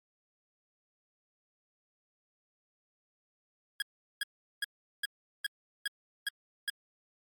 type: tone bursts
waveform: 25% pulse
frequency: 1649 Hz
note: G#6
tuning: 13 cents flat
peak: -26 dBFS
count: 8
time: 3.8-6.698 s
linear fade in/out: 2 ms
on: 21 ms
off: 390 ms
effects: MP3 64 kbps